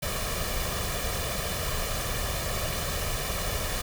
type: noise with comb filter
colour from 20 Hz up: pink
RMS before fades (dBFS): -30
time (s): 0.02-3.82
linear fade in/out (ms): 10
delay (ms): 1.7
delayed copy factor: +0.6
effects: none